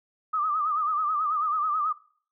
sine tone with vibrato, 1226 Hz, D#6, 26 cents flat, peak -23 dBFS, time 0.33-1.93 s, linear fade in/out 10 ms, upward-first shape sine, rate 9.2 Hz, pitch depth 87 cents each way, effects noise-tail reverb RT60 0.5 s tail -21 dB re dry

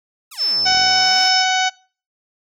5% pulse exponential two-way sweep, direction down then up, 1396.9 to 36.71 to 416.3 Hz, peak -23 dBFS, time 0.31-1.29 s, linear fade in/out 10 ms, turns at 0.74 s
sine tone, 5280 Hz, E8, 2 cents sharp, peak -16 dBFS, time 0.37-1.45 s, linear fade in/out 50 ms
harmonic tone, 748 Hz, F#5, 19 cents sharp, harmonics 1 / 2 / 3 / 4 / 5 / 6 / 7 / 8 / 9, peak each -18 / -21 / -24 / -24 / -26 / -31 / -29 / -27 / -33 dBFS, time 0.65-1.7 s, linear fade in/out 20 ms
effects noise-tail reverb RT60 0.4 s tail -23 dB re dry

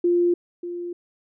sine tone with echo, 349.2 Hz, F4, in tune, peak -16 dBFS, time 0.04-0.34 s, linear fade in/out 5 ms, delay 590 ms, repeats 1, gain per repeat -12 dB, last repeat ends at 0.93 s, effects none

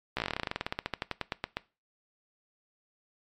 slowing click train, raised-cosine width 0.3 ms, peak -14 dBFS, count 27, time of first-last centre 0.17-1.57 s, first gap 15 ms, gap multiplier 1.09, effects noise-tail reverb RT60 0.3 s tail -20 dB re dry + MP3 64 kbps

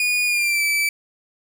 40% pulse tone with pitch glide, 2453 to 2315 Hz, D#7 to D7, -25 to -25 cents, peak -17 dBFS, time 0-0.89 s, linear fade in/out 2 ms, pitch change -100 cents, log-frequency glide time 0.26-0.63 s, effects none

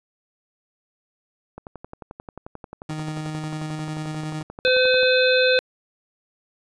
click train, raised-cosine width 1 ms, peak -22 dBFS, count 40, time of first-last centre 1.58-5.031 s, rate 11.3 Hz
30% pulse tone with tremolo, 154.8 Hz, D#3, 9 cents flat, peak -24 dBFS, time 2.89-4.43 s, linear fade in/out 5 ms, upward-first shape square, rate 11 Hz, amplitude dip 25%
harmonic tone, 510 Hz, C5, 44 cents flat, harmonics 1 / 3 / 5 / 7 / 8, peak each -17 / -22 / -24 / -25 / -26 dBFS, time 4.65-5.59 s, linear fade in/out 0 ms
effects resampled to 22050 Hz

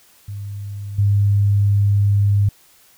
sine tone with level steps, 101.2 Hz, G#2, 44 cents flat, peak -26 / -12 dBFS, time 0.28-2.49 s, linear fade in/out 5 ms, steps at 0.98 s, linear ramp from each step 10 ms, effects white hiss -52 dBFS RMS until 2.97 s

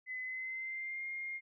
sine tone with pitch glide, 2023 to 2125 Hz, B6 to C7, +41 to +26 cents, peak -38 dBFS, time 0.06-1.41 s, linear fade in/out 50 ms, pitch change +85 cents, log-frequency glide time 0.21-1.05 s, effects none

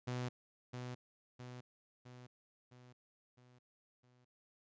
sawtooth tone with echo, 124.4 Hz, B2, 13 cents sharp, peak -34 dBFS, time 0.07-0.29 s, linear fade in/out 10 ms, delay 660 ms, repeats 6, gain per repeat -5 dB, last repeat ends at 4.25 s, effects resampled to 16000 Hz

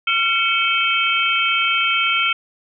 sine tone cluster, 1370 / 2239 / 2595 / 3132 Hz, F6 / C#7 / E7 / G7, -34 / +17 / -28 / -2 cents, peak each -21 dBFS, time 0.07-2.33 s, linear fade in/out 5 ms, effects none

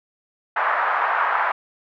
pink band-pass noise, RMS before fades -21 dBFS, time 0.56-1.52 s, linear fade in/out 5 ms, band 830 to 1600 Hz, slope 24 dB/octave, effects none

